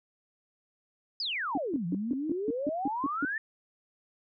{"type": "exponential two-way sweep", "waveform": "sine", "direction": "down then up", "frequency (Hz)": [5160, 164.81, 1823], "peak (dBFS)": -30, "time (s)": [1.2, 3.38], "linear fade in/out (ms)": 2, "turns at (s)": 1.86}
{"type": "tone bursts", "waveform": "sine", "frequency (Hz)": 286.3, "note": "D4", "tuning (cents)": -44, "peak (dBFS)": -26, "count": 10, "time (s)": [1.55, 3.25], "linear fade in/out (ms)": 2, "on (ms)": 26, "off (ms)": 160}
{"effects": []}